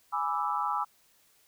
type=chord; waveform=sine; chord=E dominant seventh; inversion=first; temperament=equal; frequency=830.6 / 987.8 / 1174.7 / 1318.5 Hz; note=G#5 / B5 / D6 / E6; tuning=0 / 0 / 0 / 0 cents; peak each=-33 dBFS; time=0.12-0.85 s; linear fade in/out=20 ms; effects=white hiss -65 dBFS RMS until 1.47 s